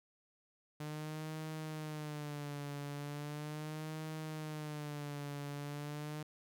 sawtooth tone with vibrato, 150 Hz, D3, 37 cents sharp, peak -37 dBFS, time 0.8-6.23 s, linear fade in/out 5 ms, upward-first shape sine, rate 0.38 Hz, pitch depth 77 cents each way, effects none

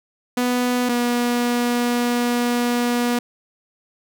sawtooth tone pair in turn, 246.9 / 241.5 Hz, B3 / B3, 0 / -39 cents, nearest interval unison, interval 39 cents, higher first, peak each -14 dBFS, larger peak neither, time 0.37-0.89 / 0.89-3.19 s, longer second, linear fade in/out 5 ms, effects none

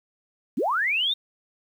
sine linear sweep, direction up, 176 to 3729 Hz, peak -21 dBFS, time 0.57-1.14 s, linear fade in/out 10 ms, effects 9-bit

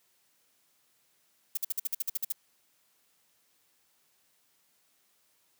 violet noise bursts, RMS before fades -30 dBFS, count 11, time 1.55-2.323 s, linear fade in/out 5 ms, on 23 ms, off 52 ms, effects white hiss -70 dBFS RMS until 5.59 s + high-pass 100 Hz 12 dB/octave

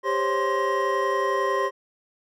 triangle tone cluster, 395.6 / 523 / 554 / 1048 / 1891 Hz, G4 / C5 / C#5 / C6 / A#6, +16 / -1 / -1 / +2 / +24 cents, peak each -25 / -27 / -28 / -23 / -30 dBFS, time 0.03-1.71 s, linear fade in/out 50 ms, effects none

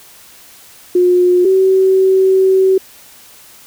sine tone pair in turn, 358.8 / 380.1 Hz, F4 / F#4, +47 / +47 cents, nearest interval minor second, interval 100 cents, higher second, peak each -7 dBFS, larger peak neither, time 0.95-1.45 / 1.45-2.78 s, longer second, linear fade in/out 5 ms, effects white hiss -41 dBFS RMS until 3.66 s

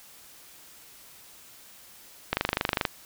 click train, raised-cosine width 0.3 ms, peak -7 dBFS, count 14, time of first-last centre 2.33-2.852 s, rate 24.9 Hz, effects white hiss -51 dBFS RMS until 3.05 s

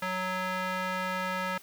square tone with band-pass filter, 185 Hz, F#3, in tune, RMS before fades -32 dBFS, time 0.02-1.58 s, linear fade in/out 5 ms, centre 1500 Hz, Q 1.2, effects white hiss -54 dBFS RMS until 1.62 s

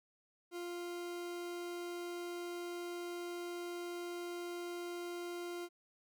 40% pulse tone, 349.2 Hz, F4, in tune, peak -40 dBFS, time 0.51-5.69 s, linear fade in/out 50 ms, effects none

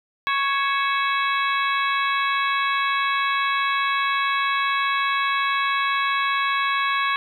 harmonic tone with a mistuned harmonic, 554.4 Hz, C#5, in tune, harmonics 2 / 3 / 4 / 5 / 6 / 7, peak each -22 / -26 / -28 / -30 / -32 / -33 dBFS, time 0.27-7.16 s, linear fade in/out 0 ms, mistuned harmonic 5, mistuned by -100 cents, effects 9-bit

